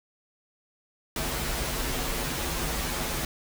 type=noise with comb filter; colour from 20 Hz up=pink; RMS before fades=-30 dBFS; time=1.16-3.25 s; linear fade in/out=2 ms; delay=10 ms; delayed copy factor=-0.75; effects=none